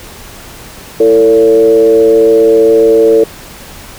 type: tone with frequency modulation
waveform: sine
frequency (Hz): 449.1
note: A4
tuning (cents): +35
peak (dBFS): -3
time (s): 1-3.24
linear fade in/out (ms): 5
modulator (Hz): 117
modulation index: 0.69
effects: pink hiss -31 dBFS RMS until 3.98 s